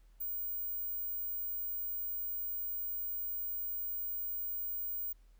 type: tone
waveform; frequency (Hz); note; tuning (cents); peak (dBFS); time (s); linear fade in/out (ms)
sine; 15390; B9; -46; -35; 0.2-5.13; 10
effects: added 40 Hz sine -58 dBFS peak until 5.39 s + pink hiss -75 dBFS RMS until 5.39 s